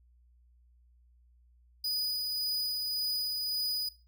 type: tone with tremolo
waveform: 45% pulse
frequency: 4959 Hz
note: D#8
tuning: 7 cents flat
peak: -29 dBFS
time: 1.84-3.89 s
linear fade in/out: 5 ms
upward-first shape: sine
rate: 1.8 Hz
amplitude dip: 25%
effects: noise-tail reverb RT60 0.3 s tail -17 dB re dry + added 60 Hz sine -60 dBFS peak until 4.07 s